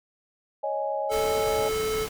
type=chord; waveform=sine; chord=C# suspended second; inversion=none; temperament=just; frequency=554.4 / 623.7 / 831.5 Hz; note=C#5 / D#5 / G#5; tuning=0 / +4 / +2 cents; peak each=-30 dBFS; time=0.63-1.69 s; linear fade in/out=10 ms
type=tone with pitch glide; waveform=square; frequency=438.6 to 435.6 Hz; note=A4 to A4; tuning=-6 to -17 cents; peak=-26 dBFS; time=1.09-2.08 s; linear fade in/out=50 ms; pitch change=-11 cents; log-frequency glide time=1.44-1.88 s
type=noise; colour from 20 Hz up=pink; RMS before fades=-36 dBFS; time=1.11-2.09 s; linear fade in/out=10 ms
effects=none